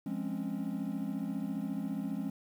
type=chord; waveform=triangle; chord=Db major seventh; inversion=first; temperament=equal with one note detuned; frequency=174.61 / 207.7 / 262.7 / 277.2 Hz; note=F3 / Ab3 / C4 / Db4; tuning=0 / 0 / +7 / 0 cents; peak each=-38 / -35 / -37 / -38 dBFS; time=0.06-2.3 s; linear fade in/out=5 ms; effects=tanh soft clip ceiling -21 dBFS + 10-bit